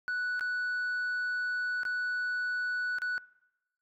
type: tone with dropouts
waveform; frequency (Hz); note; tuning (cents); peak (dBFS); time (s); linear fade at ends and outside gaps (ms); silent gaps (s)
sine; 1480; F#6; 0; -27; 0.08-3.18; 0; 0.395-0.409 / 1.833-1.852 / 2.985-3.019
effects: noise-tail reverb RT60 1.0 s tail -24 dB re dry + tanh soft clip ceiling -29 dBFS